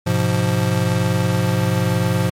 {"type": "chord", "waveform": "square", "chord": "F diminished", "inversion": "first", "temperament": "just", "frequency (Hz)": [104.77, 125.72, 174.61], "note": ["Ab2", "Cb3", "F3"], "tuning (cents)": [16, 31, 0], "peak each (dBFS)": -21, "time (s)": [0.06, 2.3], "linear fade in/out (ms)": 10, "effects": ["MP3 64 kbps"]}